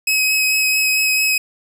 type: tone with vibrato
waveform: sawtooth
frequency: 2548 Hz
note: D#7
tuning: 41 cents sharp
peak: -11 dBFS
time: 0.07-1.38 s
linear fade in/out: 5 ms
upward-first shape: sine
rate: 4.5 Hz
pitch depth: 12 cents each way
effects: none